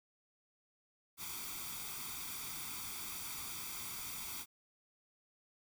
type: noise with comb filter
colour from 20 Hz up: white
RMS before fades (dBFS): -44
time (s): 1.17-4.46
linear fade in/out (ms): 50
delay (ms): 0.86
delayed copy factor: +0.7
effects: none